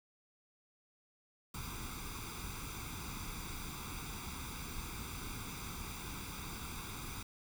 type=noise with comb filter; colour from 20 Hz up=pink; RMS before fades=-44 dBFS; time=1.54-7.23 s; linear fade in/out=5 ms; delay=0.83 ms; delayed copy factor=+0.8; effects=none